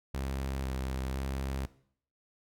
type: tone with vibrato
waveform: sawtooth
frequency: 66.3 Hz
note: C2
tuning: 23 cents sharp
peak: -29 dBFS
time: 0.14-1.66 s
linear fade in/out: 5 ms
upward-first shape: square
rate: 1 Hz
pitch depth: 20 cents each way
effects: noise-tail reverb RT60 0.6 s tail -18 dB re dry